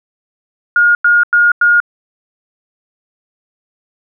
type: tone bursts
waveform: sine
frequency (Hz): 1427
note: F6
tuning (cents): +37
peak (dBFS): -6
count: 4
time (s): 0.76-1.802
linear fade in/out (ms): 2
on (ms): 190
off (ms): 94
effects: none